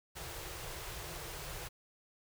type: band-stop noise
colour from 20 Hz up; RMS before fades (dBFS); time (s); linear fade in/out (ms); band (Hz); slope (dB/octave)
pink; -44; 0.15-1.69; 20; 170 to 320; 96
effects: none